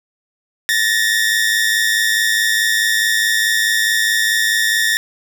sawtooth tone pair together, 1760 / 1864.7 Hz, A6 / A#6, 0 / 0 cents, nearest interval minor second, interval 100 cents, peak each -13 dBFS, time 0.69-4.97 s, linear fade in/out 0 ms, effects none

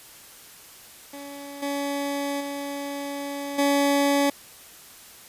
20% pulse tone with level steps, 282.5 Hz, C#4, 33 cents sharp, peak -32 / -21 / -25 / -14 dBFS, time 1.13-4.3 s, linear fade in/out 5 ms, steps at 1.62 / 2.4 / 3.58 s, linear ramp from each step 10 ms, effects white hiss -47 dBFS RMS until 5.28 s + resampled to 32000 Hz

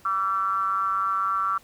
triangle ring-modulated tone, 98 Hz, G2, in tune, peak -17 dBFS, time 0.05-1.58 s, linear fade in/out 5 ms, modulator 1250 Hz, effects pink hiss -55 dBFS RMS until 1.63 s

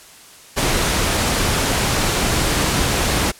pink noise, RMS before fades -18 dBFS, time 0.56-3.32 s, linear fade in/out 20 ms, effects white hiss -43 dBFS RMS until 3.39 s + low-pass 11000 Hz 12 dB/octave

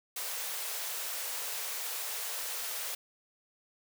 white high-pass noise, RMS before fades -37 dBFS, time 0.16-2.95 s, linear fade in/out 5 ms, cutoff 420 Hz, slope 96 dB/octave, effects none

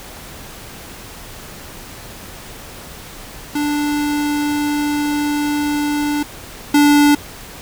square tone pair in turn, 293.7 / 291.5 Hz, D4 / D4, 0 / -13 cents, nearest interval unison, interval 13 cents, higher first, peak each -17 / -9 dBFS, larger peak second, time 3.55-6.23 / 6.74-7.15 s, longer first, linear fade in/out 5 ms, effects pink hiss -35 dBFS RMS until 7.61 s

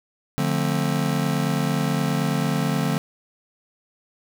square chord, D minor seventh, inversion none, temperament just, 146.83 / 176.2 / 220.2 / 264.3 Hz, D3 / F3 / A3 / C4, 0 / +16 / +2 / +18 cents, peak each -25 / -27 / -28 / -29 dBFS, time 0.38-2.98 s, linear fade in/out 0 ms, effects none

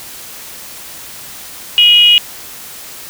sine tone with frequency modulation, 2889 Hz, F#7, 42 cents flat, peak -4 dBFS, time 1.78-2.18 s, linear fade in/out 0 ms, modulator 423 Hz, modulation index 0.46, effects white hiss -31 dBFS RMS until 3.09 s

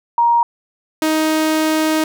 sine / sawtooth tone pair in turn, 941 / 313.4 Hz, A#5 / D#4, +16 / +13 cents, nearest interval octave + perfect fifth, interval 1903 cents, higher first, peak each -10 dBFS, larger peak neither, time 0.18-0.43 / 1.02-2.04 s, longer second, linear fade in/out 2 ms, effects none

